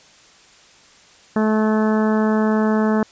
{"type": "harmonic tone", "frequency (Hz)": 216.5, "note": "A3", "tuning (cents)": -28, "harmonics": [1, 2, 3, 4, 5, 6, 7, 8], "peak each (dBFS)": [-16, -22, -26, -28, -30, -32, -33, -34], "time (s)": [1.36, 3.03], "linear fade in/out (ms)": 2, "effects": ["white hiss -49 dBFS RMS until 3.11 s", "resampled to 16000 Hz"]}